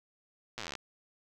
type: slowing click train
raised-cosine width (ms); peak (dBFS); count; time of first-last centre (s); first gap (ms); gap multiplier
0.2; -21; 16; 0.58-0.753; 8; 1.05
effects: none